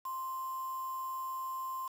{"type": "tone with quantisation", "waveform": "sine", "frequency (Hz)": 1046.5, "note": "C6", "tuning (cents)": 0, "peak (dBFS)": -36, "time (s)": [0.05, 1.88], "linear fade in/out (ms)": 5, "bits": 8, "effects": []}